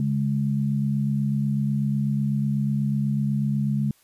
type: tone pair together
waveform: sine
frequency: 140.6 / 208.7 Hz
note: C#3 / G#3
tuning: +25 / +9 cents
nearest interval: perfect fifth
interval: 684 cents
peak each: -23 / -24 dBFS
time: 0-3.91 s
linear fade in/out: 2 ms
effects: white hiss -60 dBFS RMS until 4.03 s + resampled to 32000 Hz